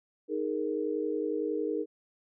sine chord, D# suspended fourth, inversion none, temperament equal, 311.1 / 415.3 / 466.2 Hz, D#4 / G#4 / A#4, 0 / 0 / 0 cents, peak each -33 dBFS, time 0.28-1.86 s, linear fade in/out 50 ms, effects none

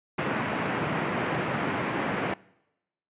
pink band-pass noise, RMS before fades -29 dBFS, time 0.18-2.34 s, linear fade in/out 5 ms, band 130 to 2400 Hz, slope 24 dB/octave, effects noise-tail reverb RT60 0.9 s tail -23 dB re dry + resampled to 8000 Hz

